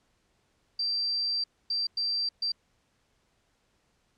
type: tone bursts at uneven times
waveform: sine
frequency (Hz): 4699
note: D8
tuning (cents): 0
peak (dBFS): -26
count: 4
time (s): 0.79-1.44 / 1.7-1.87 / 1.97-2.29 / 2.42-2.52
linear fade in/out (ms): 5
effects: pink hiss -71 dBFS RMS until 4.17 s + low-pass 8000 Hz 12 dB/octave